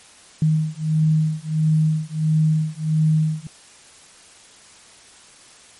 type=beating tone pair; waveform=sine; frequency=155.56 / 157.06 Hz; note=D#3 / D#3; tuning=0 / +17 cents; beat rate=1.5 Hz; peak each=-19 dBFS; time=0.42-3.47 s; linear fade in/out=2 ms; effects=white hiss -47 dBFS RMS until 5.79 s + MP3 48 kbps